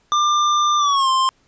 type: tone with pitch glide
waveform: square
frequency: 1193 to 1050.6 Hz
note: D6 to C6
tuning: +27 to +7 cents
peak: -15 dBFS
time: 0.12-1.29 s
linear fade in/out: 0 ms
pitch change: -220 cents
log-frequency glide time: 0.78-1.09 s
effects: pink hiss -60 dBFS RMS until 1.47 s + resampled to 16000 Hz